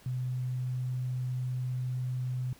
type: tone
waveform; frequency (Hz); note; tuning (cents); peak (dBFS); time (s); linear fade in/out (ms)
sine; 126.6; B2; +43; -30; 0.06-2.53; 2
effects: pink hiss -58 dBFS RMS until 2.59 s